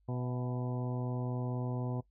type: harmonic tone with a mistuned harmonic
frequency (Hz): 124.1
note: B2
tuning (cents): +9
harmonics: 1 / 2 / 3 / 4 / 5 / 6 / 7 / 8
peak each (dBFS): -34 / -40 / -44 / -46 / -48 / -50 / -51 / -52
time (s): 0.08-2.01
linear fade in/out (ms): 10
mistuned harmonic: 5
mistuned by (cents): +47
effects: noise-tail reverb RT60 0.1 s tail -19 dB re dry + added 50 Hz sine -67 dBFS peak until 2.1 s